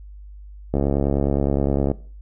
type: click train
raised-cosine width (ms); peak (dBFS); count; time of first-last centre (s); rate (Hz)
2; -7; 83; 0.74-1.915; 69.8
effects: noise-tail reverb RT60 0.4 s tail -18 dB re dry + added 50 Hz sine -37 dBFS peak until 2.21 s